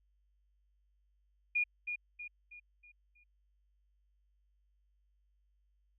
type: tone with echo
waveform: sine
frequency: 2434 Hz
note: D#7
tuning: 39 cents flat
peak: -28 dBFS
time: 1.55-1.64 s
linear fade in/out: 10 ms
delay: 320 ms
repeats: 5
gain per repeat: -7 dB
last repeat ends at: 3.24 s
effects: added 50 Hz sine -70 dBFS peak until 5.98 s